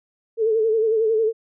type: tone with vibrato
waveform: sine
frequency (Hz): 442.7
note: A4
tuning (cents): +11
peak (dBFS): -16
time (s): 0.37-1.33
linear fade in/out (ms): 50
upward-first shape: sine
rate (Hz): 11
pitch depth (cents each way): 59
effects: none